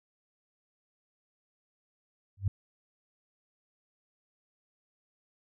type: tone with exponential growth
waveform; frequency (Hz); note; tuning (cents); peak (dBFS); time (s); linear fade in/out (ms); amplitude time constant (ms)
sine; 98; G2; 0; -20; 2.37-2.48; 5; 22
effects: none